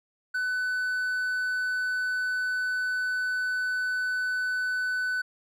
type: tone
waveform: triangle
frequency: 1500 Hz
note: F#6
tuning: 23 cents sharp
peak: -24 dBFS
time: 0.34-5.22 s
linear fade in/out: 10 ms
effects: none